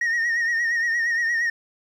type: tone with vibrato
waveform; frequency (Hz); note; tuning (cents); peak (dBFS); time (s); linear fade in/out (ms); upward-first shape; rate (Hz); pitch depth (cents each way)
sine; 1864; A#6; -1; -17; 0.01-1.5; 5; triangle; 8.6; 66
effects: tanh soft clip ceiling -19 dBFS + 9-bit